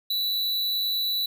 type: tone with amplitude modulation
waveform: square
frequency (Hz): 3951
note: B7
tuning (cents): 0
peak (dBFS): -23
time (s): 0.1-1.26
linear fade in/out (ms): 5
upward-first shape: sine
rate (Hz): 229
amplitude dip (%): 30
effects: none